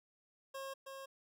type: tone with echo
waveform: 25% pulse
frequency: 540 Hz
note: C#5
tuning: 45 cents flat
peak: -39 dBFS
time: 0.54-0.74 s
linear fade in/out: 10 ms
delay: 320 ms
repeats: 1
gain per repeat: -4 dB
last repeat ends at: 1.06 s
effects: none